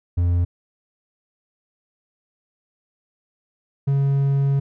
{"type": "tone pair in turn", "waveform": "triangle", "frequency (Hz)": [87.31, 138.6], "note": ["F2", "C#3"], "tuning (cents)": [0, 0], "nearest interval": "minor sixth", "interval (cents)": 800, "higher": "second", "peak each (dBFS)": [-14, -14], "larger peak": "neither", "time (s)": [[0.17, 0.45], [3.87, 4.6]], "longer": "second", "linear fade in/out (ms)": 10, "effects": []}